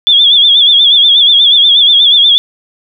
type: tone with vibrato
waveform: sine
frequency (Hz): 3419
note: G#7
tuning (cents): +50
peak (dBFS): -3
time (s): 0.07-2.38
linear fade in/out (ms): 0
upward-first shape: sine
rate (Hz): 8.3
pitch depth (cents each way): 84
effects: none